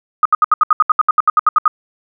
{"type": "tone bursts", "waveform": "sine", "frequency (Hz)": 1244.5, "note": "D#6", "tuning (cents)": 0, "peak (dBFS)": -6, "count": 16, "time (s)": [0.23, 1.679], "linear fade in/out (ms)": 2, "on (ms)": 24, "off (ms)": 71, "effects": []}